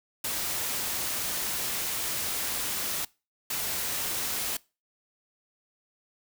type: noise bursts at uneven times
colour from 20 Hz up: white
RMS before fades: -31 dBFS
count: 2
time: 0.24-3.05 / 3.5-4.57 s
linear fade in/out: 5 ms
effects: noise-tail reverb RT60 0.3 s tail -23 dB re dry